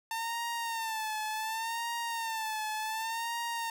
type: tone with vibrato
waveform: sawtooth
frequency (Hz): 898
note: A5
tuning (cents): +35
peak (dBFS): -29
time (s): 0.11-3.7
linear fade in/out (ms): 2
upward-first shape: sine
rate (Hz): 0.68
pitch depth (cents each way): 74
effects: none